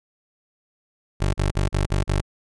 20% pulse tone bursts, 49 Hz, G1, in tune, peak -14 dBFS, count 6, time 1.2-2.215 s, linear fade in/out 20 ms, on 140 ms, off 35 ms, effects resampled to 24000 Hz

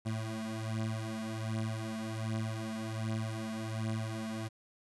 25% pulse beating tone pair, 110 / 111.3 Hz, A2 / A2, 0 / +20 cents, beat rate 1.3 Hz, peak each -33 / -35 dBFS, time 0.05-4.49 s, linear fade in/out 20 ms, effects resampled to 24000 Hz + 10-bit

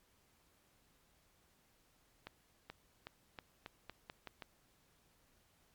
accelerating click train, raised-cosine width 0.3 ms, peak -30 dBFS, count 9, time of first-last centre 2.27-4.422 s, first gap 430 ms, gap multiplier 0.86, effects pink hiss -72 dBFS RMS until 5.74 s + MP3 96 kbps

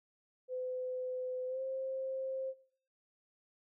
sine tone with pitch glide, 508 to 528.4 Hz, B4 to C5, +49 to +17 cents, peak -36 dBFS, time 0.48-2.54 s, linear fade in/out 50 ms, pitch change +68 cents, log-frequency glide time 1.47-1.61 s, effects noise-tail reverb RT60 0.5 s tail -17 dB re dry

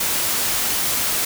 white noise, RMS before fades -21 dBFS, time 0-1.25 s, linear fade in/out 5 ms, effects none

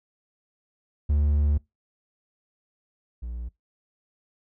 triangle tone pair in turn, 73.42 / 59.35 Hz, D2 / A#1, 0 / +32 cents, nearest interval major third, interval 368 cents, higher first, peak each -17 / -29 dBFS, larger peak first, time 1.09-1.58 / 3.22-3.49 s, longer first, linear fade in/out 10 ms, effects noise-tail reverb RT60 0.2 s tail -24 dB re dry

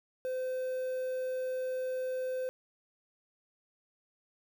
triangle tone with quantisation, 514 Hz, C5, 31 cents flat, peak -30 dBFS, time 0.25-2.49 s, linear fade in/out 0 ms, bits 9, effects none

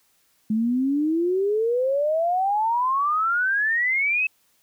sine exponential sweep, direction up, 211.9 to 2615 Hz, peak -19 dBFS, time 0.5-4.27 s, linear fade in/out 5 ms, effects white hiss -64 dBFS RMS until 4.62 s

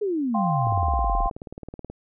sine exponential sweep, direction down, 432.6 to 34.65 Hz, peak -22 dBFS, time 0.01-1.28 s, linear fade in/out 10 ms
sine chord, F suspended second, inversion none, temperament just, 698.5 / 785.8 / 1047.7 Hz, F5 / G5 / C6, 0 / +4 / +2 cents, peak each -27 dBFS, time 0.34-1.3 s, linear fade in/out 10 ms
click train, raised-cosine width 2 ms, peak -23 dBFS, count 24, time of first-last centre 0.67-1.9 s, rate 18.7 Hz
effects none

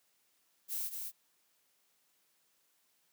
violet noise with echo, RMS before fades -37 dBFS, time 0.68-0.91 s, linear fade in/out 50 ms, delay 210 ms, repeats 1, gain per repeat -4 dB, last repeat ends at 1.12 s, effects white hiss -74 dBFS RMS until 3.12 s + high-pass 150 Hz 12 dB/octave

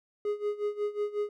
triangle tone with tremolo, 415.3 Hz, G#4, in tune, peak -24 dBFS, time 0.25-1.29 s, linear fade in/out 2 ms, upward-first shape sine, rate 5.5 Hz, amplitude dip 85%, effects none

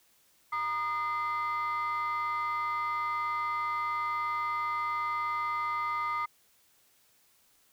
sine tone cluster, 943 / 1222 / 2062 Hz, A#5 / D#6 / C7, +20 / -32 / -26 cents, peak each -35 / -29 / -36 dBFS, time 0.52-6.26 s, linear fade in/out 10 ms, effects tanh soft clip ceiling -25 dBFS + white hiss -66 dBFS RMS until 7.72 s

